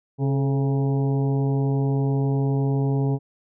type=harmonic tone with a mistuned harmonic; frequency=136.3 Hz; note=C#3; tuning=29 cents flat; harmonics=1 / 2 / 3 / 4 / 5 / 6 / 7; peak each=-20 / -27 / -29 / -41 / -39 / -38 / -44 dBFS; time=0.18-3.19 s; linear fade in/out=50 ms; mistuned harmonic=3; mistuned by=+49 cents; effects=none